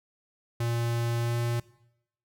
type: tone with pitch glide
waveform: square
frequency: 117.6 to 118.49 Hz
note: A#2 to A#2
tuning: +16 to +29 cents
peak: -27 dBFS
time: 0.6-1.6 s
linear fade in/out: 5 ms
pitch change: +13 cents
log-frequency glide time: 1.2-1.36 s
effects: noise-tail reverb RT60 0.8 s tail -20 dB re dry